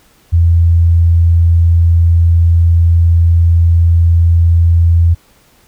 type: tone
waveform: sine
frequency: 84.3 Hz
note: E2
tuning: 39 cents sharp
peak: -5 dBFS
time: 0.32-5.15 s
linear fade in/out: 20 ms
effects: pink hiss -49 dBFS RMS until 5.67 s